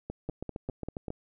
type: two click trains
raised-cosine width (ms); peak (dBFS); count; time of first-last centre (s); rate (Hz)
2; -22 / -22; 6 / 7; 0.1-1.082 / 0.29-1.104; 5.09 / 7.37
effects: none